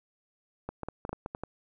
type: clicks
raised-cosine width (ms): 1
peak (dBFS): -21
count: 9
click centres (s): 0.69 / 0.833 / 0.886 / 1.051 / 1.093 / 1.13 / 1.261 / 1.349 / 1.436
effects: none